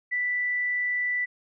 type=tone; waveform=sine; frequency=1975.5 Hz; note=B6; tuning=in tune; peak=-24 dBFS; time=0.11-1.26 s; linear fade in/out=20 ms; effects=none